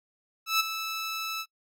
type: tone with ADSR envelope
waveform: 15% pulse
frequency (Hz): 1312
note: E6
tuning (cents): -9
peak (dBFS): -14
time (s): 0.46-1.46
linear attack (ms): 140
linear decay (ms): 17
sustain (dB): -11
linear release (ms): 59
effects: noise-tail reverb RT60 0.1 s tail -24 dB re dry